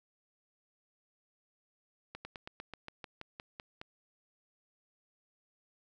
slowing click train, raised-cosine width 0.3 ms, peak -27 dBFS, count 12, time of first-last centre 2.15-3.815 s, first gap 100 ms, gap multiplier 1.08, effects none

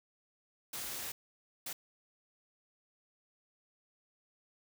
white noise bursts at uneven times, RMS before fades -41 dBFS, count 2, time 0.73-1.12 / 1.66-1.73 s, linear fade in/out 5 ms, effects none

